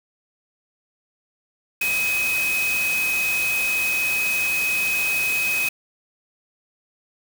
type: tone in noise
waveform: sine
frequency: 2530 Hz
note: D#7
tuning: 28 cents sharp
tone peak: -20 dBFS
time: 1.81-5.69 s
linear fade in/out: 5 ms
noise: white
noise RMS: -29 dBFS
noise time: 1.81-5.69 s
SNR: +6 dB
effects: none